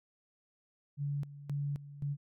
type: tone with tremolo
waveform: sine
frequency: 143 Hz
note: D3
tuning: 46 cents flat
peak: -32 dBFS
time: 0.97-2.17 s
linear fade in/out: 50 ms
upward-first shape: square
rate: 1.9 Hz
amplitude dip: 80%
effects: none